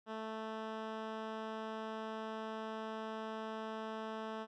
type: tone with low-pass filter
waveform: 10% pulse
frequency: 220 Hz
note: A3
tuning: in tune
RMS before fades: -43 dBFS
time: 0.06-4.47 s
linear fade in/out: 50 ms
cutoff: 2900 Hz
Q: 0.62
effects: none